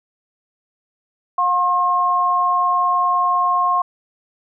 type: tone pair together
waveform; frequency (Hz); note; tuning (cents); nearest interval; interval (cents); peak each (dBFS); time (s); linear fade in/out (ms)
sine; 718 / 1072.4; F5 / C6; +48 / +42; perfect fifth; 694; -21 / -15; 1.38-3.82; 5
effects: none